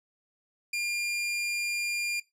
sawtooth tone, 2400 Hz, D7, 37 cents sharp, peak -25 dBFS, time 0.73-2.2 s, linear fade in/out 5 ms, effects noise-tail reverb RT60 0.2 s tail -19 dB re dry + low-pass 11000 Hz 12 dB/octave

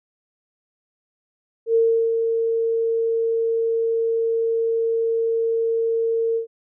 sine tone with ADSR envelope, 455.9 Hz, A#4, 39 cents flat, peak -13 dBFS, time 1.66-6.47 s, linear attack 90 ms, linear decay 360 ms, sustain -5 dB, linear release 110 ms, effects none

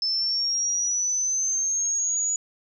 sine linear sweep, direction up, 5250 to 6870 Hz, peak -22 dBFS, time 0.02-2.36 s, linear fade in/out 2 ms, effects none

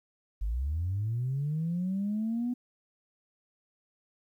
sine linear sweep, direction up, 46.94 to 248.9 Hz, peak -27 dBFS, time 0.41-2.54 s, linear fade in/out 10 ms, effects tanh soft clip ceiling -24 dBFS + 11-bit

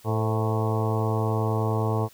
harmonic tone with a mistuned harmonic, 110 Hz, A2, in tune, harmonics 1 / 2 / 3 / 4 / 5 / 6 / 7 / 8 / 9 / 10, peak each -24 / -33 / -34 / -30 / -36 / -35 / -36 / -35 / -38 / -36 dBFS, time 0.04-2.09 s, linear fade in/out 50 ms, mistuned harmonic 5, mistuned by -66 cents, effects white hiss -54 dBFS RMS until 2.13 s

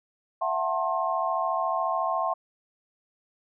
sine chord, F# half-diminished seventh, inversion third, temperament just, 666 / 740 / 888 / 1065.6 Hz, E5 / F#5 / A5 / C6, +18 / 0 / +16 / +31 cents, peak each -29 / -30 / -33 / -28 dBFS, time 0.41-2.34 s, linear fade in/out 10 ms, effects none

